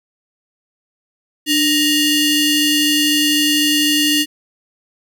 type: ring-modulated tone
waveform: sawtooth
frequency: 1568 Hz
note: G6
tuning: in tune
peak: -6 dBFS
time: 1.46-4.26 s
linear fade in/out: 50 ms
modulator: 1270 Hz
effects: none